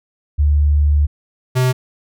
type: tone pair in turn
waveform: sine / square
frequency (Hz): 73.42 / 127.74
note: D2 / C3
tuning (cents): 0 / -41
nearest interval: minor seventh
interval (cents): 959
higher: second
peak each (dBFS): -10 / -13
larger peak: first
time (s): 0.38-1.07 / 1.55-1.73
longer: first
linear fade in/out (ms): 20
effects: none